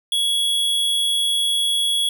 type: tone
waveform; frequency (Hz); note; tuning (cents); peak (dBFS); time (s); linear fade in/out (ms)
square; 3350; G#7; +14; -18; 0.12-2.09; 2
effects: 10-bit